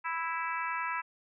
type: harmonic tone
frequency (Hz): 329.6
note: E4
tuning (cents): 0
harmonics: 3 / 4 / 5 / 6 / 7 / 8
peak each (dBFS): -35 / -37 / -39 / -41 / -42 / -43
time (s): 0.04-1.02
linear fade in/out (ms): 20
effects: none